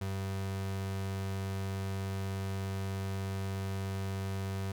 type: tone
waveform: 35% pulse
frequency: 96.7 Hz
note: G2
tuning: 23 cents flat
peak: -32 dBFS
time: 0.01-4.72 s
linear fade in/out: 5 ms
effects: none